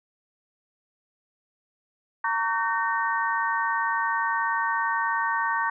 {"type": "harmonic tone with a mistuned harmonic", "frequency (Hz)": 306.1, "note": "D#4", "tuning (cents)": -28, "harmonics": [3, 4, 5, 6], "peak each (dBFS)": [-27, -28, -29, -30], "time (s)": [2.24, 5.7], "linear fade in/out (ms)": 5, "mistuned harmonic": 4, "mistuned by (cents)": -140, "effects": []}